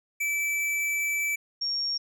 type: tone pair in turn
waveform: square / sine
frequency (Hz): 2315 / 5543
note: D7 / F8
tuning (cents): -25 / -14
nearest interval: octave + minor third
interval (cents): 1511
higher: second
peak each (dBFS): -26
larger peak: neither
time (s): 0.2-1.36 / 1.61-1.98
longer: first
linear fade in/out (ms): 10
effects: none